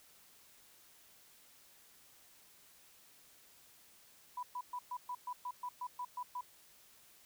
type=tone bursts; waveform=sine; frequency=987.8 Hz; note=B5; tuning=in tune; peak=-38 dBFS; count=12; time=4.37-6.41 s; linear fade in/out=5 ms; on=60 ms; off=120 ms; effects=white hiss -63 dBFS RMS until 7.25 s